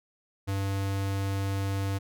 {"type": "tone", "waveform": "square", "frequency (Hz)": 98, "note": "G2", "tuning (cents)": 0, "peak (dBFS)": -28, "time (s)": [0.47, 1.99], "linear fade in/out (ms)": 20, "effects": []}